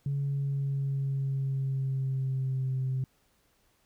sine tone with pitch glide, 140.2 to 130.81 Hz, C#3 to C3, +20 to 0 cents, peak -26 dBFS, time 0.06-3.04 s, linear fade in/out 2 ms, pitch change -120 cents, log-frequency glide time 0.19-2.75 s, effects tanh soft clip ceiling -24 dBFS + pink hiss -69 dBFS RMS until 3.85 s

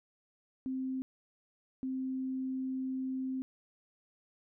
sine tone bursts at uneven times, 261.4 Hz, C4, 1 cent flat, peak -33 dBFS, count 2, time 0.66-1.02 / 1.83-3.42 s, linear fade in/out 0 ms, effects none

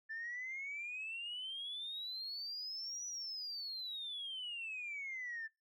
sine exponential two-way sweep, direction up then down, 1760 to 5920 to 1760 Hz, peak -40 dBFS, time 0.09-5.48 s, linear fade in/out 20 ms, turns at 3.06 s, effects noise-tail reverb RT60 0.2 s tail -24 dB re dry + tanh soft clip ceiling -37 dBFS

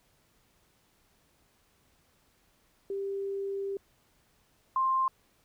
sine tone pair in turn, 394.3 / 1052.7 Hz, G4 / C6, +10 / +10 cents, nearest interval octave + perfect fourth, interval 1700 cents, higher second, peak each -31 / -24 dBFS, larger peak second, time 2.9-3.77 / 4.76-5.08 s, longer first, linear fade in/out 2 ms, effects pink hiss -68 dBFS RMS until 5.44 s

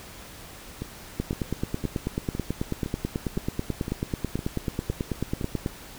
two click trains, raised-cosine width 3 ms, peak -13 / -18 dBFS, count 42 / 10, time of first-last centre 1.2-5.661 / 0.82-5.412 s, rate 9.19 / 1.96 Hz, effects pink hiss -44 dBFS RMS until 5.98 s

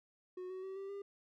triangle tone with pitch steps, 366.1 / 374.2 / 382.5 / 391 / 399.7 Hz, F#4 / F#4 / G4 / G4 / G4, -18 / +20 / -42 / -4 / +34 cents, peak -40 dBFS, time 0.37-1.02 s, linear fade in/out 5 ms, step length 130 ms, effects none

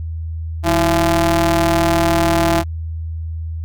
sawtooth ring-modulated tone, 173.7 Hz, F3, 9 cents flat, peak -6 dBFS, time 0.63-2.64 s, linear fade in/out 50 ms, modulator 501 Hz, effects added 81 Hz sine -22 dBFS peak until 3.64 s

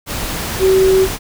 sine tone in noise, 380 Hz, F#4, 46 cents sharp, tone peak -8 dBFS, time 0.59-1.08 s, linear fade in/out 50 ms, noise pink, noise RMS -22 dBFS, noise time 0.06-1.19 s, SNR +11 dB, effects none

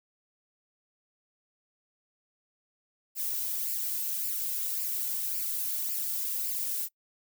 violet noise with flanger, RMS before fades -32 dBFS, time 3.15-6.89 s, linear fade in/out 50 ms, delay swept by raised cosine 0.4 to 2 ms, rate 1.8 Hz, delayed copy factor +0.6, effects noise-tail reverb RT60 0.1 s tail -24 dB re dry

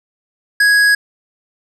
sine tone with hard clipping, 1661.2 Hz, G#6, in tune, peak -10 dBFS, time 0.6-0.95 s, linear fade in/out 5 ms, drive 11 dB, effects none

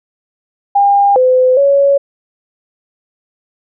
sine tone with pitch steps, 804 / 510 / 559 Hz, G5 / C5 / C#5, +44 / -44 / +14 cents, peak -6 dBFS, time 0.75-1.98 s, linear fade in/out 10 ms, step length 410 ms, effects none

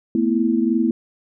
sine chord, A suspended second, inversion none, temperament equal with one note detuned, 224.1 / 246.9 / 329.6 Hz, A3 / B3 / E4, +32 / 0 / 0 cents, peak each -20 dBFS, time 0.15-0.91 s, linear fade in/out 2 ms, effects none

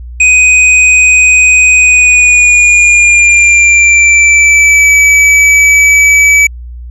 square tone with pitch glide, 2500 to 2293 Hz, D#7 to D7, +8 to -42 cents, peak -3 dBFS, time 0.2-6.47 s, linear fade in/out 5 ms, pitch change -150 cents, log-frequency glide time 1.76-4.92 s, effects added 60 Hz sine -22 dBFS peak until 6.9 s + resampled to 24000 Hz

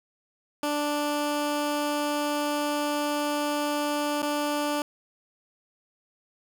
15% pulse tone with dropouts, 293.7 Hz, D4, in tune, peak -19 dBFS, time 0.63-4.82 s, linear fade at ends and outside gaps 2 ms, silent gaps 4.22-4.228 s, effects none

